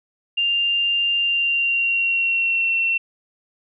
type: tone with pitch glide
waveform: sine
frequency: 2794 to 2710 Hz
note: F7 to E7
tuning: 0 to +47 cents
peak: -17 dBFS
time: 0.37-2.98 s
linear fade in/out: 10 ms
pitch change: -53 cents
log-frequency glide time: 1.18-2.72 s
effects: none